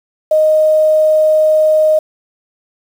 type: tone with quantisation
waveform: sine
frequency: 621 Hz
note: D#5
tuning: 3 cents flat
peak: -7 dBFS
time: 0.31-1.99 s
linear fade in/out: 5 ms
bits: 6
effects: none